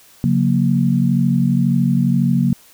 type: chord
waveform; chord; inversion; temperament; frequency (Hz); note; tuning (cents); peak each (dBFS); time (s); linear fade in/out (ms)
sine; F# major; second; equal with one note detuned; 138.59 / 180.56 / 233.1; C#3 / F#3 / A#3; 0 / -42 / 0; -17; 0.24-2.53; 0
effects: white hiss -48 dBFS RMS until 2.73 s